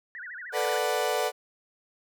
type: tone with vibrato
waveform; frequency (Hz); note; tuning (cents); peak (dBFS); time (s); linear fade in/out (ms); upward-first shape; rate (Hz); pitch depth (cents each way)
sine; 1687; G#6; +27; -37; 0.15-0.78; 0; sine; 13; 280
type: chord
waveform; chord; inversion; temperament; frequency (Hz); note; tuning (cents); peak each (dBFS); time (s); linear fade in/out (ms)
35% pulse; B minor seventh; third; equal; 440 / 493.9 / 587.3 / 740; A4 / B4 / D5 / F#5; 0 / 0 / 0 / 0; -29; 0.52-1.32; 50
effects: none